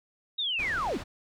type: linear sweep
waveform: sine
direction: down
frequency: 3826 to 170 Hz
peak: -27 dBFS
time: 0.38-0.98 s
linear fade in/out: 10 ms
type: low-pass noise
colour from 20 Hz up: pink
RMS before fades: -40 dBFS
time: 0.58-1.04 s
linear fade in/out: 20 ms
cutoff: 5000 Hz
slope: 12 dB/octave
effects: none